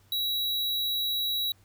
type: tone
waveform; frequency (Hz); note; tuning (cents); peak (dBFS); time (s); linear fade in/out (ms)
square; 3884; B7; -30; -27; 0.12-1.52; 2
effects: added 97 Hz sine -60 dBFS peak until 1.64 s + pink hiss -64 dBFS RMS until 1.64 s